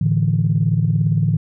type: chord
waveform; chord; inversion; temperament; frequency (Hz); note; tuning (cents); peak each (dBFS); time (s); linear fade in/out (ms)
sine; A suspended fourth; none; equal; 110 / 146.83 / 164.81; A2 / D3 / E3; 0 / 0 / 0; -18; 0.01-1.37; 5
effects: tanh soft clip ceiling -5 dBFS